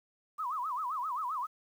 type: tone with vibrato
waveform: sine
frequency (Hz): 1117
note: C#6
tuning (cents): +13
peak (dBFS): -32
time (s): 0.38-1.47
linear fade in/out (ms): 20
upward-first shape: sine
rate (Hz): 7.6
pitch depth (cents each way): 260
effects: 10-bit